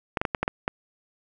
clicks, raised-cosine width 0.5 ms, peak -9 dBFS, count 7, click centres 0.172 / 0.215 / 0.252 / 0.348 / 0.43 / 0.479 / 0.679 s, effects none

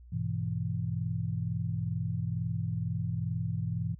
sine chord, E major, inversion first, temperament equal with one note detuned, 101.28 / 123.47 / 164.81 Hz, G#2 / B2 / E3, -43 / 0 / 0 cents, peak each -34 dBFS, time 0.12-3.95 s, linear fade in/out 10 ms, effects added 60 Hz sine -49 dBFS peak until 3.99 s

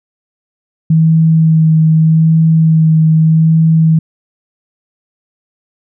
sine tone with vibrato, 160 Hz, D#3, 49 cents sharp, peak -5 dBFS, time 0.9-3.99 s, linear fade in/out 5 ms, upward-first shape sine, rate 0.82 Hz, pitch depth 15 cents each way, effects none

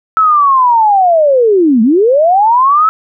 sine linear two-way sweep, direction down then up, 1318.5 to 209.7 to 1318.5 Hz, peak -5 dBFS, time 0.17-2.89 s, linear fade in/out 0 ms, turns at 1.82 s, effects none

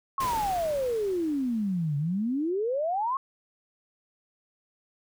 sine exponential two-way sweep, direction down then up, 1108.7 to 140 to 1108.7 Hz, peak -25 dBFS, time 0.18-3.17 s, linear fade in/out 2 ms, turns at 1.97 s
pink noise with exponential decay, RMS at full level -34 dBFS, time 0.2-2.5 s, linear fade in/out 5 ms, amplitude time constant 500 ms
effects none

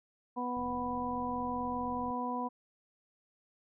harmonic tone, 246.9 Hz, B3, in tune, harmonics 1 / 2 / 3 / 4, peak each -37 / -42 / -40 / -36 dBFS, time 0.36-2.49 s, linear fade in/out 20 ms
click train, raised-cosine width 5 ms, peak -39 dBFS, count 69, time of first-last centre 0.57-2.105 s, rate 44.3 Hz
effects none

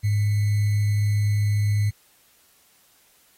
sine tone with sample-and-hold, 103.83 Hz, G#2, in tune, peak -18 dBFS, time 0.03-1.91 s, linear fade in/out 20 ms, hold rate 2100 Hz, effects white hiss -59 dBFS RMS until 3.37 s + AAC 48 kbps

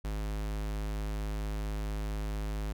square tone, 52.2 Hz, G#1, 10 cents sharp, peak -33 dBFS, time 0.04-2.73 s, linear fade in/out 10 ms, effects none

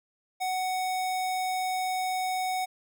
square tone, 744 Hz, F#5, 9 cents sharp, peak -28 dBFS, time 0.4-2.66 s, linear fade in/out 20 ms, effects none

